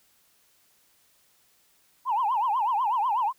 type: tone with vibrato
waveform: sine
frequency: 924 Hz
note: A#5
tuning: 16 cents flat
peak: -21 dBFS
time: 2.05-3.33 s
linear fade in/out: 50 ms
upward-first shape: triangle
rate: 8.1 Hz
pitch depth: 270 cents each way
effects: tanh soft clip ceiling -18 dBFS + white hiss -64 dBFS RMS until 3.38 s